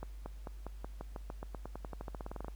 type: accelerating click train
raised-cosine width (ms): 1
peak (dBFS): -28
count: 24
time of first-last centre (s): 0.03-2.483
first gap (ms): 230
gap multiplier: 0.92
effects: added 50 Hz sine -44 dBFS peak until 2.55 s + pink hiss -65 dBFS RMS until 2.55 s